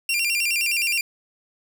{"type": "tone with vibrato", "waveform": "sawtooth", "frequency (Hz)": 2562, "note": "E7", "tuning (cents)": -50, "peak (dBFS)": -17, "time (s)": [0.09, 1.01], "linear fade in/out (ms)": 2, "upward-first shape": "square", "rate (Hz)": 9.6, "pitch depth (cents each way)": 120, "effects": []}